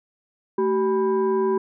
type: tone with frequency modulation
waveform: sine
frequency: 382.9 Hz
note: G4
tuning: 41 cents flat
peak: -18 dBFS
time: 0.58-1.58 s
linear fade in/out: 5 ms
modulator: 603 Hz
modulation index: 0.7
effects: none